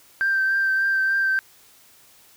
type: tone with vibrato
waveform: sine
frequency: 1568 Hz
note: G6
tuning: in tune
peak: -17 dBFS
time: 0.21-1.39 s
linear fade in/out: 0 ms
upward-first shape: triangle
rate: 3.4 Hz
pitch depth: 22 cents each way
effects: tanh soft clip ceiling -14 dBFS + white hiss -53 dBFS RMS until 2.36 s